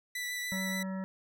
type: tone with vibrato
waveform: sawtooth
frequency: 1975.5 Hz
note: B6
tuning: in tune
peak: -31 dBFS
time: 0.15-0.83 s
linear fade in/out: 5 ms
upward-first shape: sine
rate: 6.9 Hz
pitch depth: 13 cents each way
type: harmonic tone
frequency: 190 Hz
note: F#3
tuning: 46 cents sharp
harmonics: 1 / 3 / 5 / 7 / 9 / 10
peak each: -34 / -44 / -48 / -51 / -53 / -54 dBFS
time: 0.52-1.04 s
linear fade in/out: 0 ms
effects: none